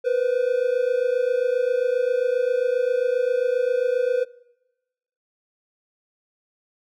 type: tone pair together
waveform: triangle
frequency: 482.6 / 510.1 Hz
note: B4 / C5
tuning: -40 / -44 cents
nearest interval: minor second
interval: 96 cents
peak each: -20 dBFS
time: 0.04-4.25 s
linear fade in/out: 20 ms
effects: noise-tail reverb RT60 1.0 s tail -24 dB re dry